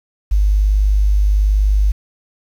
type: tone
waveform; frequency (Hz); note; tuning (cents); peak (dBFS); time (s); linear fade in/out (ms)
sine; 50.6; G#1; -44; -10; 0.31-1.92; 10
effects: 7-bit